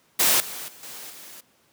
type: noise with level steps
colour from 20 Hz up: white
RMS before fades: -19 / -35 / -47 / -39 / -43 dBFS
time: 0.19-1.41 s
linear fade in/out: 10 ms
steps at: 0.4 / 0.68 / 0.83 / 1.1 s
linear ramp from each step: 2 ms
effects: pink hiss -62 dBFS RMS until 1.72 s + high-pass 150 Hz 12 dB/octave